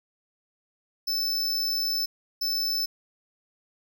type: tone bursts at uneven times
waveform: square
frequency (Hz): 5274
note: E8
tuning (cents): 0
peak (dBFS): -25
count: 2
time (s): 1.07-2.06 / 2.41-2.86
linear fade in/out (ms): 10
effects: none